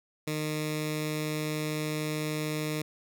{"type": "tone with notch filter", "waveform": "10% pulse", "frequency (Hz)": 153.3, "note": "D#3", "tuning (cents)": -25, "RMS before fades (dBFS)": -32, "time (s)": [0.27, 2.82], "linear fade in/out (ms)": 5, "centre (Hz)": 810, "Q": 1, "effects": []}